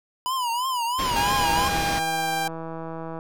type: tone with vibrato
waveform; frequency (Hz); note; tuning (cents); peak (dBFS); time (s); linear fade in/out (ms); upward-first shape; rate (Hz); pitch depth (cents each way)
square; 987.8; B5; 0; -24; 0.26-1.68; 0; triangle; 3; 140
type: low-pass noise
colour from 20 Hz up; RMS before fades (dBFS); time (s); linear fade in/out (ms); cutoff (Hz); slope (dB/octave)
pink; -29; 0.98-2; 20; 6300; 48
type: tone with pitch glide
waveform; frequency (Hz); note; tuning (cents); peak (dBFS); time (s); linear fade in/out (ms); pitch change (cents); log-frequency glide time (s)
sawtooth; 817 to 791.9; G#5 to G5; -29 to +17; -20; 1.16-2.48; 5; -54; 1.42-2.31
type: click train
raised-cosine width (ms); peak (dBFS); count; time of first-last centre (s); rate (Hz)
1; -21; 291; 1.41-3.189; 163
effects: none